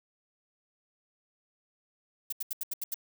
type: noise bursts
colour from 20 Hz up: violet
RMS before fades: -33 dBFS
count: 7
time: 2.3-2.943 s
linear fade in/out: 5 ms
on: 25 ms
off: 78 ms
effects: none